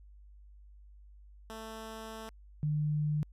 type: tone pair in turn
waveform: 10% pulse / sine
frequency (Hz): 221.6 / 150.13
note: A3 / D3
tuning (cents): +13 / +38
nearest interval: perfect fifth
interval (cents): 675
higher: first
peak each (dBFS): -34 / -28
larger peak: second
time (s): 1.5-2.29 / 2.63-3.23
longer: first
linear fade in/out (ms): 0
effects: added 50 Hz sine -52 dBFS peak until 3.32 s + resampled to 32000 Hz

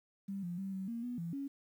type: tone with pitch steps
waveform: sine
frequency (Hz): 196.8 / 174.7 / 193.8 / 190.3 / 232.6 / 244.8 / 168.6 / 277.5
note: G3 / F3 / G3 / F#3 / A#3 / B3 / E3 / C#4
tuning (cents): +7 / +1 / -20 / +49 / -4 / -15 / +39 / +2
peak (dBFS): -37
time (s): 0.28-1.48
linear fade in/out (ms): 10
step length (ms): 150
effects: 11-bit

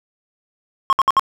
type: tone bursts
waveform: triangle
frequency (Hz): 1077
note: C6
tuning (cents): +50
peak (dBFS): -8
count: 4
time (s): 0.9-1.195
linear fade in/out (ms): 0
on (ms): 28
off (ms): 61
effects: none

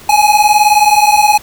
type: beating tone pair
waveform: square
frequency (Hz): 830.6 / 849.6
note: G#5 / G#5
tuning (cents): 0 / +39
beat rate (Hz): 19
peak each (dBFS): -10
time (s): 0.09-1.38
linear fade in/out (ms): 5
effects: pink hiss -36 dBFS RMS until 1.42 s

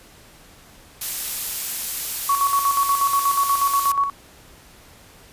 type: noise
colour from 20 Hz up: blue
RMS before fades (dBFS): -25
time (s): 1.01-3.92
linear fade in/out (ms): 5
type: tone with tremolo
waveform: sine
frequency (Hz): 1117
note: C#6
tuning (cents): +13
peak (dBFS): -15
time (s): 2.29-4.1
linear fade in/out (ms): 5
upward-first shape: square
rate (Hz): 8.3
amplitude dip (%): 55
effects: pink hiss -48 dBFS RMS until 5.32 s + resampled to 32000 Hz

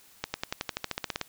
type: accelerating click train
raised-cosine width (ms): 0.2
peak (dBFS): -12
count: 14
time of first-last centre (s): 0.24-1.213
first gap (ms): 100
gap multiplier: 0.95
effects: white hiss -57 dBFS RMS until 1.28 s

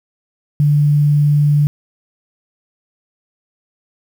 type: tone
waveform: sine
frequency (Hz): 146.83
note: D3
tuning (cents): 0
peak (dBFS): -9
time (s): 0.6-1.67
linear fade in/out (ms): 0
effects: 7-bit

